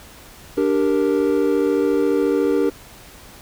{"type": "chord", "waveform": "triangle", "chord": "G minor", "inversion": "second", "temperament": "equal", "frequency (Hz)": [293.7, 392, 466.2], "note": ["D4", "G4", "Bb4"], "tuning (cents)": [0, 0, 0], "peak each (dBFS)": -18, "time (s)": [0.57, 2.7], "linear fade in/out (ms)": 10, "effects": ["pink hiss -43 dBFS RMS until 3.41 s"]}